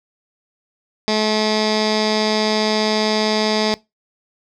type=tone with low-pass filter; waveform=15% pulse; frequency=215.1 Hz; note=A3; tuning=39 cents flat; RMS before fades=-18 dBFS; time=1.08-3.74 s; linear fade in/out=0 ms; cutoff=4800 Hz; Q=4.5; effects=noise-tail reverb RT60 0.2 s tail -21 dB re dry